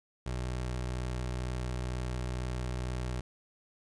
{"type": "tone with vibrato", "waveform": "25% pulse", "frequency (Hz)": 62.1, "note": "B1", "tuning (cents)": 10, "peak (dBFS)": -29, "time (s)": [0.26, 3.21], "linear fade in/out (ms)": 5, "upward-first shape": "triangle", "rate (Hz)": 6.5, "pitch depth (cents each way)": 9, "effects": ["resampled to 22050 Hz", "10-bit"]}